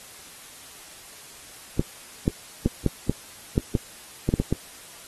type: clicks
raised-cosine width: 3 ms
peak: -7 dBFS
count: 11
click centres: 1.795 / 2.279 / 2.66 / 2.863 / 3.096 / 3.579 / 3.752 / 4.29 / 4.339 / 4.4 / 4.526 s
effects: white hiss -45 dBFS RMS until 5.07 s + AAC 32 kbps